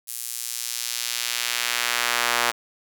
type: tone with high-pass filter sweep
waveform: sawtooth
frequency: 120 Hz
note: B2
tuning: 49 cents flat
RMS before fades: -26 dBFS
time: 0.07-2.52 s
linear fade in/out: 20 ms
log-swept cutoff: 9400 to 1000 Hz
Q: 0.82
effects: none